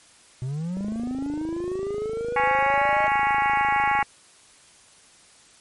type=linear sweep; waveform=triangle; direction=up; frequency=123.2 to 622.3 Hz; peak=-24 dBFS; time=0.42-3.07 s; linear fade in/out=0 ms
type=click train; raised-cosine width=2 ms; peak=-24 dBFS; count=87; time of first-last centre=0.77-4.028 s; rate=26.4 Hz
type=harmonic tone; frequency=277.2 Hz; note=C#4; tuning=in tune; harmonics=3 / 4 / 5 / 6 / 7 / 8 / 9 / 10; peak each=-21 / -27 / -31 / -31 / -28 / -28 / -38 / -38 dBFS; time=2.36-4.03 s; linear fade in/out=5 ms
effects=white hiss -53 dBFS RMS until 5.6 s + MP3 48 kbps